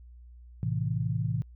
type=chord; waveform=sine; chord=A minor; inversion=none; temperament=equal with one note detuned; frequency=110 / 130.81 / 162.83 Hz; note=A2 / C3 / E3; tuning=0 / 0 / -21 cents; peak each=-30 / -31 / -32 dBFS; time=0.63-1.42 s; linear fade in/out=0 ms; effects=added 60 Hz sine -47 dBFS peak until 1.55 s